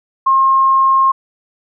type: tone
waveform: sine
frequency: 1070 Hz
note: C6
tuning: 38 cents sharp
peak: -8 dBFS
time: 0.26-1.12 s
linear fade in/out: 10 ms
effects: none